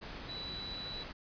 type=tone in noise; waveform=sine; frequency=3951 Hz; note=B7; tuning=in tune; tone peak=-41 dBFS; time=0.28-1.04 s; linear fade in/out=20 ms; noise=pink; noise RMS=-45 dBFS; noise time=0.01-1.13 s; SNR=+1 dB; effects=resampled to 11025 Hz